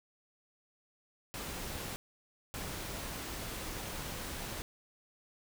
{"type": "noise bursts at uneven times", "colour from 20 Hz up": "pink", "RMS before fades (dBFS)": -41, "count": 2, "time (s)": [[1.34, 1.96], [2.54, 4.62]], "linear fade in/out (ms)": 0, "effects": []}